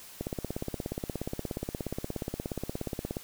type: click train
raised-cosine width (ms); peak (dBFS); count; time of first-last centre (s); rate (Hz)
2; -19; 51; 0.21-3.169; 16.9
effects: white hiss -49 dBFS RMS until 3.23 s